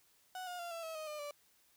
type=tone with pitch steps; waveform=35% pulse; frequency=740 / 715.2 / 691.2 / 668.1 / 645.7 / 624.1 / 603.2 / 582.9 Hz; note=F#5 / F5 / F5 / E5 / E5 / D#5 / D5 / D5; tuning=0 / +41 / -18 / +23 / -36 / +5 / +46 / -13 cents; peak=-40 dBFS; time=0.35-1.31 s; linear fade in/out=2 ms; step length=120 ms; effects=white hiss -70 dBFS RMS until 1.76 s